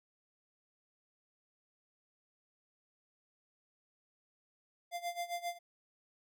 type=tone with tremolo; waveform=square; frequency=695 Hz; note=F5; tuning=9 cents flat; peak=-35 dBFS; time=4.91-5.59 s; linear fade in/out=50 ms; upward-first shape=sine; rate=7.5 Hz; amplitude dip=85%; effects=none